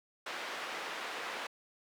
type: low-pass noise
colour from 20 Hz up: white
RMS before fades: -40 dBFS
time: 0.26-1.47 s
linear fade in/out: 5 ms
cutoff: 2300 Hz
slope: 12 dB/octave
effects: high-pass 400 Hz 12 dB/octave